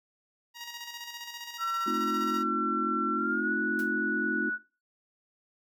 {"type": "tone with tremolo", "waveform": "10% pulse", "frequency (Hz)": 947, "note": "A#5", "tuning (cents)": 27, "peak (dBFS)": -30, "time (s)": [0.54, 2.44], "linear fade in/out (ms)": 50, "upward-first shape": "square", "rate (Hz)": 15, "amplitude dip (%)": 45}
{"type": "tone with pitch glide", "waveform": "sine", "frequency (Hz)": [1350, 1472.2], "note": ["E6", "F#6"], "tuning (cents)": [41, -9], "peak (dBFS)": -28, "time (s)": [1.58, 4.59], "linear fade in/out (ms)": 50, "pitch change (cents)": 150, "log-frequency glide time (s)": [3.15, 3.53]}
{"type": "chord", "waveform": "sine", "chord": "F dominant seventh", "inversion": "first", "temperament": "equal with one note detuned", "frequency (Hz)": [220, 261.6, 311.1, 354.7], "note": ["A3", "C4", "Eb4", "F4"], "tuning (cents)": [0, 0, 0, 27], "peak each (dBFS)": [-35, -36, -35, -35], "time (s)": [1.86, 4.5], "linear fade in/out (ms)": 10}
{"type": "noise with exponential decay", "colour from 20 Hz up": "white", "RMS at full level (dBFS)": -43, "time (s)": [3.79, 3.93], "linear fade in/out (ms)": 1, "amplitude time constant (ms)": 29}
{"effects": ["noise-tail reverb RT60 0.3 s tail -17 dB re dry"]}